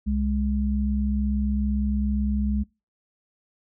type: tone pair together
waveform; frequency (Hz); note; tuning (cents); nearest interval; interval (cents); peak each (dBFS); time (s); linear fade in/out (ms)
sine; 65.42 / 207.7; C2 / G#3; 0 / 0; octave + minor sixth; 2000; -24; 0.06-2.64; 20
effects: noise-tail reverb RT60 0.3 s tail -26 dB re dry